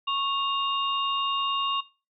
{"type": "tone cluster", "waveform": "sine", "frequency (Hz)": [1104, 2809, 3700], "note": ["C#6", "F7", "A#7"], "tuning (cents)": [-7, 9, -14], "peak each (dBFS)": [-27, -28, -35], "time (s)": [0.07, 1.81], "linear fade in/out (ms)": 10, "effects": ["noise-tail reverb RT60 0.3 s tail -18 dB re dry"]}